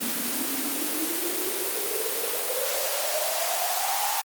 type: noise with high-pass filter sweep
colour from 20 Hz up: white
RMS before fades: -27 dBFS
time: 0-4.22 s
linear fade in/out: 20 ms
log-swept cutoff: 230 to 850 Hz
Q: 9.8
effects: Opus 32 kbps